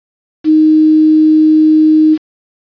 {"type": "tone with quantisation", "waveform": "sine", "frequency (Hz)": 311.1, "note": "D#4", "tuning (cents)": 0, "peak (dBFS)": -4, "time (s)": [0.44, 2.18], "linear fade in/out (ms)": 50, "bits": 5, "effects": ["resampled to 11025 Hz"]}